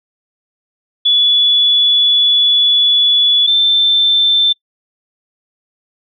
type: tone pair in turn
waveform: sine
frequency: 3425 / 3550 Hz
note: A7 / A7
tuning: -47 / +15 cents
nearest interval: minor second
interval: 62 cents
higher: second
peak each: -8 dBFS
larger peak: neither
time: 1.05-3.47 / 3.47-4.53 s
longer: first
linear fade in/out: 10 ms
effects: noise-tail reverb RT60 0.1 s tail -25 dB re dry